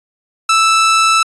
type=tone; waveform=sawtooth; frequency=1318.5 Hz; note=E6; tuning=in tune; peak=-5 dBFS; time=0.49-1.23 s; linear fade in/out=5 ms; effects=resampled to 22050 Hz